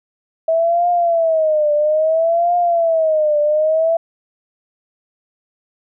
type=tone with vibrato; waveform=sine; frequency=646 Hz; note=E5; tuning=35 cents flat; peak=-12 dBFS; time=0.48-3.97 s; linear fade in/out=5 ms; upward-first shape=triangle; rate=0.6 Hz; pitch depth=160 cents each way; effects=none